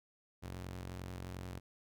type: ring-modulated tone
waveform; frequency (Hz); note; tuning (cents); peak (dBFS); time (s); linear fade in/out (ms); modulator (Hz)
sawtooth; 91.3; F#2; -23; -36; 0.42-1.6; 20; 21.4
effects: none